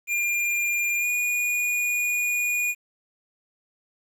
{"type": "tone with pitch glide", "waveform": "square", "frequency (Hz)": [2403, 2446], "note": ["D7", "D#7"], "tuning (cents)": [39, -30], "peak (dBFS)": -23, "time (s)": [0.07, 2.75], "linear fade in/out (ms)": 50, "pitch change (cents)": 31, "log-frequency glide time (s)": [0.99, 1.06], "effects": ["9-bit"]}